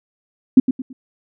sine tone with echo, 258.4 Hz, C4, 21 cents flat, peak -3 dBFS, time 0.57-0.6 s, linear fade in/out 5 ms, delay 110 ms, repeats 3, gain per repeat -10 dB, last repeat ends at 0.93 s, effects none

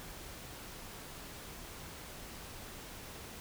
silence, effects pink hiss -48 dBFS RMS until 3.4 s

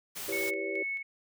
white noise, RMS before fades -39 dBFS, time 0.15-0.51 s, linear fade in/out 20 ms
sine chord, C# half-diminished seventh, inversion first, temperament equal with one note detuned, 329.6 / 392 / 493.9 / 568.3 Hz, E4 / G4 / B4 / C#5, 0 / 0 / 0 / +43 cents, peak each -40 / -35 / -41 / -39 dBFS, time 0.28-0.83 s, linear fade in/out 5 ms
sine tone with tremolo, 2204 Hz, C#7, 11 cents flat, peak -31 dBFS, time 0.32-1.03 s, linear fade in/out 10 ms, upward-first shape square, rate 2.3 Hz, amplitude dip 45%
effects none

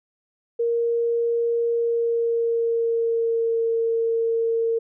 sine tone with pitch glide, 467.4 to 457.3 Hz, A#4 to A#4, +5 to -33 cents, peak -19 dBFS, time 0.59-4.79 s, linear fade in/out 10 ms, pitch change -38 cents, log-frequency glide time 1.69-3.63 s, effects none

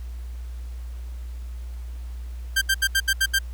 sawtooth tone bursts, 1577 Hz, G6, 10 cents sharp, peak -14 dBFS, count 7, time 2.56-3.39 s, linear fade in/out 10 ms, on 56 ms, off 73 ms, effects added 60 Hz sine -31 dBFS peak until 3.53 s + pink hiss -54 dBFS RMS until 3.53 s

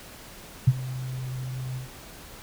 sine tone with ADSR envelope, 128.5 Hz, C3, 31 cents flat, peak -11 dBFS, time 0.67-1.9 s, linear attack 10 ms, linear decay 42 ms, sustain -19 dB, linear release 130 ms, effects pink hiss -45 dBFS RMS until 2.42 s

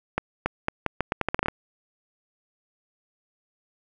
accelerating click train, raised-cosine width 0.5 ms, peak -8 dBFS, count 13, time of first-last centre 0.18-1.484 s, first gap 280 ms, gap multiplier 0.8, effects none

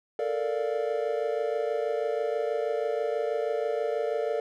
triangle chord, Bb major seventh, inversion third, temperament equal, 440 / 466.2 / 587.3 / 698.5 Hz, A4 / Bb4 / D5 / F5, 0 / 0 / 0 / 0 cents, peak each -29 / -29 / -29 / -34 dBFS, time 0.19-4.4 s, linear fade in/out 2 ms, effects none

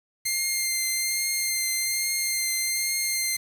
10% pulse tone with vibrato, 2103 Hz, C7, 8 cents sharp, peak -15 dBFS, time 0.25-3.37 s, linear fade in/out 10 ms, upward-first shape triangle, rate 1.2 Hz, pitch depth 21 cents each way, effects 7-bit

